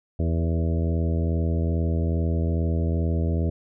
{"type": "harmonic tone with a mistuned harmonic", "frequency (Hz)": 82.41, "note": "E2", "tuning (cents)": 0, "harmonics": [1, 2, 3, 4, 5, 6, 7, 8], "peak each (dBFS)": [-22, -28, -32, -34, -36, -38, -39, -40], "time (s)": [0.19, 3.5], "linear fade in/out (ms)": 5, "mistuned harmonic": 6, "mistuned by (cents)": -22, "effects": []}